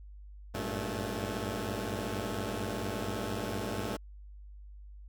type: tone cluster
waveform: 10% pulse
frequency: 95.9 / 100.2 / 115.9 / 217.3 Hz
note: G2 / G2 / A#2 / A3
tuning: -37 / +38 / -10 / -21 cents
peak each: -31 dBFS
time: 0.54-3.97 s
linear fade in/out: 10 ms
effects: added 50 Hz sine -46 dBFS peak until 5.08 s